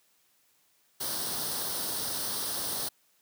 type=noise with comb filter; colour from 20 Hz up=white; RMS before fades=-33 dBFS; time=1-2.89 s; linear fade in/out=10 ms; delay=0.21 ms; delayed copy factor=+0.7; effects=white hiss -68 dBFS RMS until 3.21 s + high-pass 100 Hz 12 dB/octave